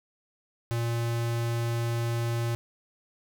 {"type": "tone", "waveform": "square", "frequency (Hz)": 117.1, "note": "A#2", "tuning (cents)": 8, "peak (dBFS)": -27, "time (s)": [0.71, 2.55], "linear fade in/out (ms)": 0, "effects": []}